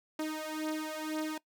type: beating tone pair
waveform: sawtooth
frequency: 309.4 / 311.4 Hz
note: D#4 / D#4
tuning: -10 / +2 cents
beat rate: 2 Hz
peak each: -34 / -33 dBFS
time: 0.19-1.38 s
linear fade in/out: 5 ms
effects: noise-tail reverb RT60 0.1 s tail -21 dB re dry